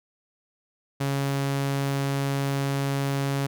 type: tone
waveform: sawtooth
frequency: 138.59 Hz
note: C#3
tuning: in tune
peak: -20 dBFS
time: 1-3.47 s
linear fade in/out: 10 ms
effects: none